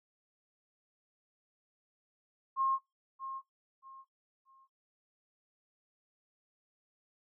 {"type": "tone with echo", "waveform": "sine", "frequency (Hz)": 1071, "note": "C6", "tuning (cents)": 40, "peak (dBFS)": -27, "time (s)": [2.56, 2.79], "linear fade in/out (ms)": 50, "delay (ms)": 630, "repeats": 3, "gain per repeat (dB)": -11, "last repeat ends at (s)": 4.68, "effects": ["noise-tail reverb RT60 0.2 s tail -19 dB re dry"]}